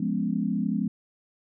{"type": "chord", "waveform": "sine", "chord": "C# dominant seventh", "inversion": "first", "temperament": "equal", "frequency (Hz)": [174.61, 207.7, 246.9, 277.2], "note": ["E#3", "G#3", "B3", "C#4"], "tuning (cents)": [0, 0, 0, 0], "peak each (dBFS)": [-30, -27, -30, -33], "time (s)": [0, 0.88], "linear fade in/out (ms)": 5, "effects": []}